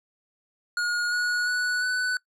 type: tone with pitch steps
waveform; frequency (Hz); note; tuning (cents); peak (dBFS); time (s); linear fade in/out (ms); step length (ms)
square; 1437 / 1456.2 / 1475.7 / 1495.4; F6 / F#6 / F#6 / F#6; +49 / -28 / -5 / +18; -24; 0.77-2.17; 2; 350
effects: noise-tail reverb RT60 0.1 s tail -22 dB re dry + low-pass 8000 Hz 12 dB/octave